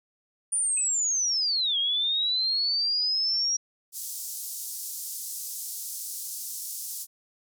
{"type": "linear two-way sweep", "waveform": "sine", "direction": "down then up", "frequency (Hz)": [9470, 3220, 5700], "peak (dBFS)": -23, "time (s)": [0.52, 3.57], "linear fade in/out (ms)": 10, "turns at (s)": 1.78}
{"type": "tone with exponential decay", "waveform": "triangle", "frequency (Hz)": 2568, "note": "E7", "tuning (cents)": -46, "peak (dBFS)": -30, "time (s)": [0.77, 0.9], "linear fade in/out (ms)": 5, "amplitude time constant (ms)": 27}
{"type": "band-pass noise", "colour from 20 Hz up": "white", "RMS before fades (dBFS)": -36, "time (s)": [3.92, 7.07], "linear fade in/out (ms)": 50, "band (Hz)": [5300, 15000], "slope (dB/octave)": 24}
{"effects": []}